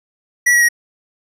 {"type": "tone with pitch steps", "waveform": "square", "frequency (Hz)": [1943, 1917.4, 1892.1], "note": ["B6", "A#6", "A#6"], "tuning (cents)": [-29, 48, 25], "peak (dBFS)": -10, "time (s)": [0.46, 0.688], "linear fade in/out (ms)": 10, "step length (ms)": 76, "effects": ["resampled to 32000 Hz"]}